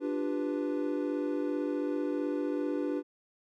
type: chord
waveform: triangle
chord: G dominant seventh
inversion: second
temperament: equal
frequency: 293.7 / 349.2 / 392 / 493.9 Hz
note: D4 / F4 / G4 / B4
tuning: 0 / 0 / 0 / 0 cents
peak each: -30 / -35 / -35 / -35 dBFS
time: 0-3.03 s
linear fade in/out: 50 ms
effects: none